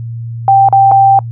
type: tone with dropouts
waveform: sine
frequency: 784 Hz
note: G5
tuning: in tune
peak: -3 dBFS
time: 0.48-1.19 s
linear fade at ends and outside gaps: 1 ms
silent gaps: 0.687-0.726 / 0.914-0.918 s
effects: noise-tail reverb RT60 0.1 s tail -25 dB re dry + added 116 Hz sine -19 dBFS peak until 1.31 s